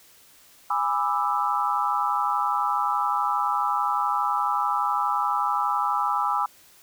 sine chord, E dominant seventh, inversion first, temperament just, 824.1 / 988.9 / 1186.7 / 1318.5 Hz, G#5 / B5 / D6 / E6, -14 / +2 / +18 / 0 cents, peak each -27 dBFS, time 0.7-6.46 s, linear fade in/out 5 ms, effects white hiss -54 dBFS RMS until 6.82 s

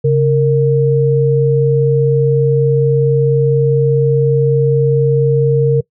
sine tone pair together, 137.38 / 462.1 Hz, C#3 / A#4, -15 / -15 cents, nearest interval octave + major sixth, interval 2100 cents, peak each -11 dBFS, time 0.04-5.81 s, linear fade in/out 10 ms, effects noise-tail reverb RT60 0.1 s tail -22 dB re dry

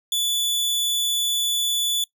sawtooth tone, 3463 Hz, A7, 28 cents flat, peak -17 dBFS, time 0.12-2.04 s, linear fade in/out 2 ms, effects noise-tail reverb RT60 0.1 s tail -21 dB re dry

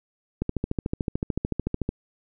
click train, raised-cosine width 3 ms, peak -12 dBFS, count 21, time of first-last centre 0.42-1.891 s, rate 13.6 Hz, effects none

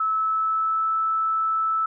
sine tone with pitch glide, 1302 to 1313.3 Hz, E6 to E6, -22 to -7 cents, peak -20 dBFS, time 0-1.86 s, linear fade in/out 5 ms, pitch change +15 cents, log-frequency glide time 0.14-0.94 s, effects none

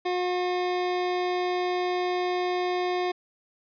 25% pulse tone, 360 Hz, F#4, 47 cents flat, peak -21 dBFS, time 0.05-3.12 s, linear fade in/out 10 ms, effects resampled to 11025 Hz

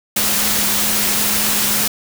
sine tone in noise, 207.7 Hz, G#3, in tune, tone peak -28 dBFS, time 0.16-1.88 s, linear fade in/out 5 ms, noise white, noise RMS -17 dBFS, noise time 0.16-1.88 s, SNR -14 dB, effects none

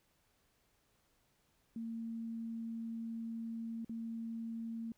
sine tone with dropouts, 227.9 Hz, A#3, 39 cents flat, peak -39 dBFS, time 1.76-4.92 s, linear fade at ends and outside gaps 2 ms, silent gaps 3.847-3.894 s, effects pink hiss -75 dBFS RMS until 4.97 s

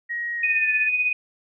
sine tone with pitch glide, 1890 to 1753.3 Hz, A#6 to A6, +23 to -7 cents, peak -25 dBFS, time 0.09-0.89 s, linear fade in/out 20 ms, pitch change -130 cents, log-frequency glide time 0.36-0.73 s
sine tone with tremolo, 2489 Hz, D#7, in tune, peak -17 dBFS, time 0.43-1.13 s, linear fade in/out 5 ms, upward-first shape sine, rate 16 Hz, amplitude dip 50%
effects none

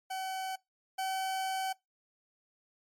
40% pulse tone pair in turn, 758 / 761.5 Hz, F#5 / F#5, +42 / +50 cents, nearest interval unison, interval 8 cents, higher second, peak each -34 / -31 dBFS, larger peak second, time 0.1-0.56 / 0.98-1.73 s, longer second, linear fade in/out 10 ms, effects noise-tail reverb RT60 0.2 s tail -24 dB re dry + MP3 64 kbps

